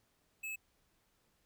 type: tone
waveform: square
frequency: 2596 Hz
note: E7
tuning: 27 cents flat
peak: -40 dBFS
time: 0.43-0.56 s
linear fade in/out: 10 ms
effects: pink hiss -75 dBFS RMS until 1.45 s